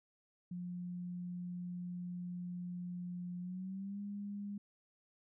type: tone with pitch glide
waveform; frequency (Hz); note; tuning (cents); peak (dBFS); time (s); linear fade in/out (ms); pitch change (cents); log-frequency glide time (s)
sine; 177.6 to 202.8; F3 to G#3; +29 to -41; -40; 0.51-4.58; 5; +230; 3.4-4
effects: none